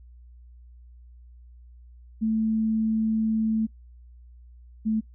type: tone pair in turn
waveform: sine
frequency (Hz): 220.4 / 218.8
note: A3 / A3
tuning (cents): +3 / -9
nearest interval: unison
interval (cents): 12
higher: first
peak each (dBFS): -21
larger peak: neither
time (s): 2.21-3.67 / 4.85-5.01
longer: first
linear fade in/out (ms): 20
effects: noise-tail reverb RT60 0.1 s tail -25 dB re dry + added 60 Hz sine -46 dBFS peak until 5.14 s